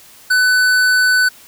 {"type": "tone with hard clipping", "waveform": "triangle", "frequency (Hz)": 1500, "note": "F#6", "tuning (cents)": 23, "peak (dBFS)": -12, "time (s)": [0.3, 1.29], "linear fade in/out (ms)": 10, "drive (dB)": 17, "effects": ["white hiss -43 dBFS RMS until 1.47 s"]}